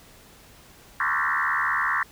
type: tone with frequency modulation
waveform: sine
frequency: 1460 Hz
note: F#6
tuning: 24 cents flat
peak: -21 dBFS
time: 1-2.03 s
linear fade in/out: 2 ms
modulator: 75 Hz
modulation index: 6
effects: pink hiss -51 dBFS RMS until 2.11 s